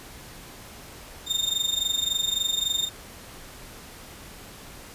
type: tone with amplitude modulation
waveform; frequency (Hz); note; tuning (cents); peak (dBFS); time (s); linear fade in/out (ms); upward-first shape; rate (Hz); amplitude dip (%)
35% pulse; 3647; A#7; -39; -18; 1.26-2.9; 50; sine; 23.6; 80
effects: pink hiss -44 dBFS RMS until 4.94 s + resampled to 32000 Hz